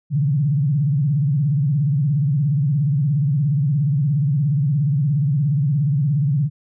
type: tone with vibrato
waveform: sine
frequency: 142.9 Hz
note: D3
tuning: 47 cents flat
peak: -15 dBFS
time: 0.1-6.5 s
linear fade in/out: 50 ms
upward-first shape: sine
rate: 17 Hz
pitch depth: 190 cents each way
effects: none